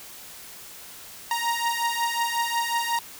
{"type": "beating tone pair", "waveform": "sawtooth", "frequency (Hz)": [932.3, 937.8], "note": ["A#5", "A#5"], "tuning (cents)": [0, 10], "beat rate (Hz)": 5.5, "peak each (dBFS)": -23, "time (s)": [1.31, 2.99], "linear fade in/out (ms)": 2, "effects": ["white hiss -43 dBFS RMS until 3.19 s"]}